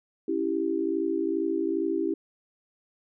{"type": "chord", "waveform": "sine", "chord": "C# diminished", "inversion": "none", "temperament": "equal", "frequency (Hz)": [277.2, 329.6, 392], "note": ["C#4", "E4", "G4"], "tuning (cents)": [0, 0, 0], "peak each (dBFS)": [-32, -27, -29], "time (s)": [0.28, 2.14], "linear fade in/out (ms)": 5, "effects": []}